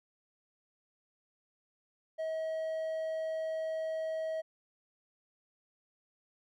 triangle tone, 639 Hz, D#5, 46 cents sharp, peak -31 dBFS, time 2.18-4.42 s, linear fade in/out 20 ms, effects none

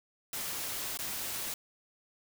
white noise with dropouts, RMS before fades -37 dBFS, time 0.33-1.54 s, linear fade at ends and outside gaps 2 ms, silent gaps 0.974-0.989 s, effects none

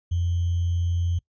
sine tone with sample-and-hold, 86.3 Hz, F2, 20 cents flat, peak -21 dBFS, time 0.11-1.19 s, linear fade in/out 10 ms, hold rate 3150 Hz, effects noise-tail reverb RT60 0.1 s tail -23 dB re dry + resampled to 16000 Hz

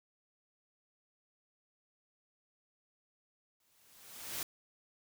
white noise with exponential growth, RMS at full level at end -37 dBFS, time 3.6-4.43 s, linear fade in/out 2 ms, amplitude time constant 180 ms, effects none

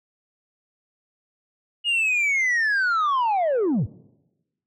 sine linear sweep, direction down, 2884 to 73.42 Hz, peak -16 dBFS, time 1.84-3.87 s, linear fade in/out 50 ms, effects noise-tail reverb RT60 1.0 s tail -23 dB re dry + tanh soft clip ceiling -18 dBFS

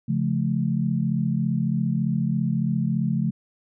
sine chord, Db augmented, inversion none, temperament just, 138.59 / 173.24 / 216.5 Hz, Db3 / F3 / A3, 0 / -14 / -28 cents, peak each -25 dBFS, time 0.08-3.31 s, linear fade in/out 10 ms, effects none

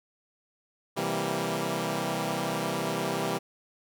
10% pulse chord, C dominant seventh, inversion none, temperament equal, 130.81 / 164.81 / 196 / 233.1 Hz, C3 / E3 / G3 / Bb3, 0 / 0 / 0 / 0 cents, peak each -27 / -24 / -25 / -27 dBFS, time 0.96-3.39 s, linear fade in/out 20 ms, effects none

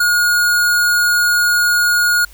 square tone, 1438 Hz, F#6, 50 cents flat, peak -12 dBFS, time 0-2.25 s, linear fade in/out 5 ms, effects added 50 Hz sine -40 dBFS peak until 2.33 s + white hiss -46 dBFS RMS until 2.33 s

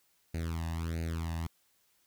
sawtooth tone with flanger, 82.41 Hz, E2, in tune, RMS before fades -35 dBFS, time 0.34-1.47 s, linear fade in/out 5 ms, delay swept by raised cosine 0.45 to 1.11 ms, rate 1.5 Hz, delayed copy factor +1, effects white hiss -71 dBFS RMS until 2.06 s

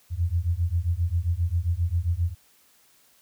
sine beating tone pair, 82.41 / 89.91 Hz, E2 / F#2, 0 / -49 cents, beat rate 7.5 Hz, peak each -25 dBFS, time 0.1-2.35 s, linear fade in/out 50 ms, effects white hiss -60 dBFS RMS until 3.21 s

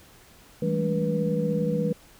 sine tone cluster, 163.8 / 197.1 / 214 / 287.1 / 486.3 Hz, E3 / G3 / A3 / D4 / B4, -11 / +10 / -48 / -39 / -27 cents, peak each -27 / -29 / -31 / -35 / -27 dBFS, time 0.62-1.93 s, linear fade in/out 5 ms, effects pink hiss -53 dBFS RMS until 2.19 s

